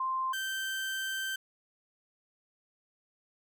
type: tone pair in turn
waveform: sine / 30% pulse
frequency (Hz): 1046.5 / 1556.2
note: C6 / G6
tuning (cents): 0 / -13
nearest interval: perfect fifth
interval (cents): 687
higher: second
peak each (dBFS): -29 / -30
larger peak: first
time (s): 0-0.33 / 0.33-1.36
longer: second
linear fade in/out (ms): 5
effects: none